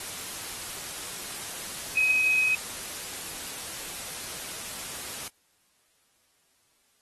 sine tone in noise, 2530 Hz, D#7, 28 cents sharp, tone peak -21 dBFS, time 1.97-2.55 s, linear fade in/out 2 ms, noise white, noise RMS -37 dBFS, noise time 0-5.28 s, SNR +13 dB, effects white hiss -68 dBFS RMS until 7.01 s + AAC 32 kbps

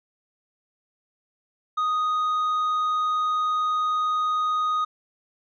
sine tone with tanh clipping, 1244.5 Hz, D#6, in tune, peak -22 dBFS, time 1.77-4.85 s, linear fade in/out 10 ms, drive 4 dB, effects none

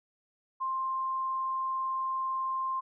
sine tone, 1053 Hz, C6, 11 cents sharp, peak -29 dBFS, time 0.6-2.81 s, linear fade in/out 20 ms, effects none

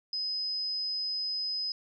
sine tone, 5040 Hz, D#8, 21 cents sharp, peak -30 dBFS, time 0.13-1.72 s, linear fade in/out 2 ms, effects none

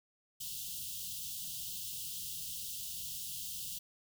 white band-stop noise, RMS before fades -42 dBFS, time 0.4-3.79 s, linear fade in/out 10 ms, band 200 to 2800 Hz, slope 96 dB/octave, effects none

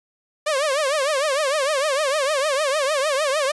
sawtooth tone with vibrato, 574 Hz, D5, 40 cents flat, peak -15 dBFS, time 0.46-3.52 s, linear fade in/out 10 ms, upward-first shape triangle, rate 6.6 Hz, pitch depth 190 cents each way, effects resampled to 24000 Hz

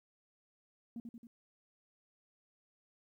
sine tone with echo, 233.1 Hz, A#3, in tune, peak -39 dBFS, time 0.96-1 s, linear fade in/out 2 ms, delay 90 ms, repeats 3, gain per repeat -4 dB, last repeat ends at 1.27 s, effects tanh soft clip ceiling -37 dBFS + 13-bit

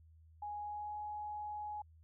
sine tone with pitch glide, 830.6 to 838.8 Hz, G#5 to G#5, 0 to +17 cents, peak -40 dBFS, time 0.42-1.82 s, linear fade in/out 5 ms, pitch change +17 cents, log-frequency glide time 0.6-0.96 s, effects added 80 Hz sine -59 dBFS peak until 2.03 s

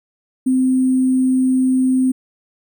sine tone with sample-and-hold, 258.4 Hz, C4, 21 cents flat, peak -12 dBFS, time 0.46-2.12 s, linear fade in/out 10 ms, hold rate 8820 Hz, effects none

